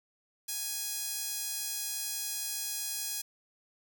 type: tone with high-pass filter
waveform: sawtooth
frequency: 830.6 Hz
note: G#5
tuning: in tune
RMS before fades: -36 dBFS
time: 0.48-3.22 s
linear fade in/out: 10 ms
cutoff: 6200 Hz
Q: 0.8
effects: none